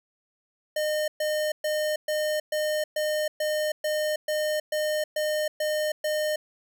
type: tone bursts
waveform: square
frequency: 610 Hz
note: D#5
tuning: 34 cents flat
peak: -25 dBFS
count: 13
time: 0.76-6.36 s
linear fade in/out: 5 ms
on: 320 ms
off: 120 ms
effects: none